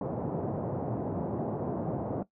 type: band-pass noise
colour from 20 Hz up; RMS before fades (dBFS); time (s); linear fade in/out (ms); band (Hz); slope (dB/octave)
pink; -33; 0.01-2.23; 2; 110 to 770; 24
effects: noise-tail reverb RT60 0.1 s tail -17 dB re dry